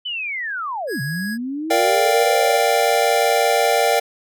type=linear two-way sweep; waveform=sine; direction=down then up; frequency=3046 to 129.4 to 582 Hz; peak=-23 dBFS; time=0.05-2.59 s; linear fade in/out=10 ms; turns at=1.01 s
type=tone; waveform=square; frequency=1661.2 Hz; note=G#6; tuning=in tune; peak=-27 dBFS; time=0.87-1.38 s; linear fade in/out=50 ms
type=chord; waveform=square; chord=G minor seventh; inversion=first; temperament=equal; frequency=466.2 / 587.3 / 698.5 / 784 Hz; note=Bb4 / D5 / F5 / G5; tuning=0 / 0 / 0 / 0 cents; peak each=-21 dBFS; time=1.7-4 s; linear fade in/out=10 ms
effects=none